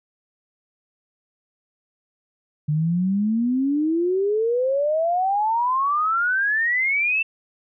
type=exponential sweep; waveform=sine; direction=up; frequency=146.83 to 2689 Hz; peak=-18 dBFS; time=2.68-7.23 s; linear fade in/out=10 ms; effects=none